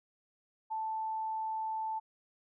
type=tone; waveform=sine; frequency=880 Hz; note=A5; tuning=in tune; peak=-33 dBFS; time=0.7-2 s; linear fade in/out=20 ms; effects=none